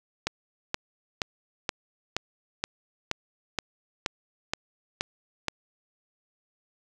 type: click train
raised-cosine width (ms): 0.2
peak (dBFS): -9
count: 12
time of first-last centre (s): 0.27-5.483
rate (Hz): 2.11
effects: none